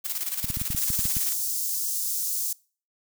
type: noise with tremolo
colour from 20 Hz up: blue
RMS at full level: -28 dBFS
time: 0.04-1.34 s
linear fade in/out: 20 ms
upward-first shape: square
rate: 18 Hz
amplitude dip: 60%
type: clicks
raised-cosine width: 5 ms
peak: -20 dBFS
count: 10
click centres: 0.444 / 0.502 / 0.571 / 0.616 / 0.704 / 0.748 / 0.903 / 0.992 / 1.055 / 1.168 s
type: high-pass noise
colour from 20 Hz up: white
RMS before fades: -28 dBFS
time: 0.77-2.53 s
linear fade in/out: 5 ms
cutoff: 5500 Hz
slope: 24 dB/octave
effects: noise-tail reverb RT60 0.4 s tail -24 dB re dry